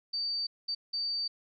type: tone bursts at uneven times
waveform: sine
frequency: 4612 Hz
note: D8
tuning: 32 cents flat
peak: -30 dBFS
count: 3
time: 0.13-0.47 / 0.68-0.75 / 0.93-1.28 s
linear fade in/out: 10 ms
effects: none